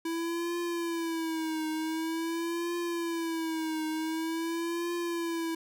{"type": "tone with vibrato", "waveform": "square", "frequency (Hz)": 329, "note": "E4", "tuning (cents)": -3, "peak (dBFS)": -31, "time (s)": [0.05, 5.55], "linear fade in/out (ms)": 5, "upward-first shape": "triangle", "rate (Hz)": 0.46, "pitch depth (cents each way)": 90, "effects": []}